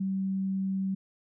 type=tone; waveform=sine; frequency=192.1 Hz; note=G3; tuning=35 cents flat; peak=-27 dBFS; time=0-0.95 s; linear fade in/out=10 ms; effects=none